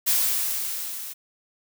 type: noise with level ramp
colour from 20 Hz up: blue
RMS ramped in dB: -20 to -36 dBFS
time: 0.06-1.14 s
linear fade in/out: 20 ms
effects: none